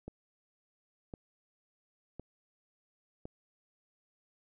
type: click train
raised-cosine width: 2 ms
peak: -29 dBFS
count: 4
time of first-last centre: 0.08-3.255 s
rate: 0.945 Hz
effects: none